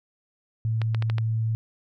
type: tone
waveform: sine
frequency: 111.9 Hz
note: A2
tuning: 30 cents sharp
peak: -22 dBFS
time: 0.65-1.55 s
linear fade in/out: 0 ms
type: clicks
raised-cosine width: 0.3 ms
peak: -16 dBFS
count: 5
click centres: 0.817 / 0.947 / 1.024 / 1.099 / 1.183 s
effects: none